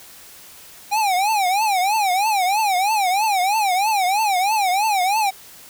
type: tone with vibrato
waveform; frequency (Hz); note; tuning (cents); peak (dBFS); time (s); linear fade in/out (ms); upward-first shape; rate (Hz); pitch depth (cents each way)
square; 798; G5; +31; -17; 0.91-5.31; 20; triangle; 3.1; 210
effects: white hiss -43 dBFS RMS until 5.69 s